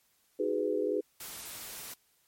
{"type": "chord", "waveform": "sine", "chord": "G# minor seventh", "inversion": "second", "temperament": "just", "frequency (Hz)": [311.5, 373.8, 415.3, 498.4], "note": ["D#4", "F#4", "G#4", "B4"], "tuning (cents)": [2, 18, 0, 16], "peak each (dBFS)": [-35, -35, -31, -33], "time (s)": [0.39, 1.01], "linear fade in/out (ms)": 10}
{"type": "noise", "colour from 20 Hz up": "white", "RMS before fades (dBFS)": -43, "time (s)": [1.2, 1.94], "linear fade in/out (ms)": 5}
{"effects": ["white hiss -70 dBFS RMS until 2.27 s", "MP3 64 kbps"]}